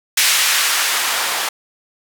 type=noise with band-pass filter sweep; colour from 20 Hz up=blue; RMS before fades=-17 dBFS; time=0.17-1.49 s; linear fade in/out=5 ms; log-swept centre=2300 to 790 Hz; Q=0.81; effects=none